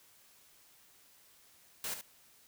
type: noise with echo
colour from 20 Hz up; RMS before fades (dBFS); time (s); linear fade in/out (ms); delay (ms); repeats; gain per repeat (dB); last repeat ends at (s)
white; -38; 1.84-1.94; 2; 72; 1; -8; 2.012
effects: white hiss -63 dBFS RMS until 2.47 s